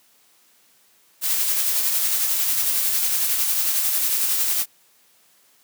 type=noise with tremolo; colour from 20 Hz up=blue; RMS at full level=-20 dBFS; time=1.21-4.66 s; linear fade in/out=50 ms; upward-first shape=sine; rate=11 Hz; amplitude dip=30%; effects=white hiss -58 dBFS RMS until 5.63 s + high-pass 150 Hz 12 dB/octave